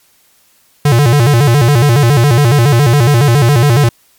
square tone with vibrato, 130.81 Hz, C3, in tune, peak -6 dBFS, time 0.85-3.89 s, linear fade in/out 5 ms, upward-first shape square, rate 7.2 Hz, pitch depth 190 cents each way, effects white hiss -51 dBFS RMS until 4.18 s + MP3 96 kbps

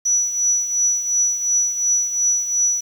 sine tone with tremolo, 5900 Hz, F#8, 6 cents flat, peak -13 dBFS, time 0.05-2.81 s, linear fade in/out 10 ms, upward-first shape triangle, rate 2.8 Hz, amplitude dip 70%, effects 7-bit

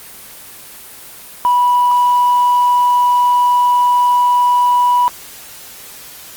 triangle tone with tanh clipping, 980 Hz, B5, 14 cents flat, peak -9 dBFS, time 1.45-5.08 s, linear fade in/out 0 ms, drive 5 dB, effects white hiss -35 dBFS RMS until 6.36 s + Opus 24 kbps

